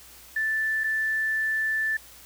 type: tone with dropouts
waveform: sine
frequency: 1760 Hz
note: A6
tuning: in tune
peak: -23 dBFS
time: 0.36-1.97 s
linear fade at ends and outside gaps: 5 ms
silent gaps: 0.837-0.841 s
effects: added 60 Hz sine -58 dBFS peak until 2.25 s + white hiss -49 dBFS RMS until 2.25 s